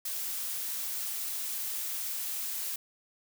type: noise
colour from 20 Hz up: blue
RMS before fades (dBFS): -35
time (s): 0.05-2.76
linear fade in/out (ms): 5
effects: none